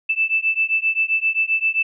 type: beating tone pair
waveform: sine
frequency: 2637 / 2644.6 Hz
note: E7 / E7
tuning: 0 / +5 cents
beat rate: 7.6 Hz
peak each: -20 / -20 dBFS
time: 0.09-1.83 s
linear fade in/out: 10 ms
effects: none